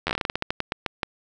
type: slowing click train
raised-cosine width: 0.3 ms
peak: -8 dBFS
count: 17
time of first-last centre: 0.07-1.032 s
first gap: 11 ms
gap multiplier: 1.2
effects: none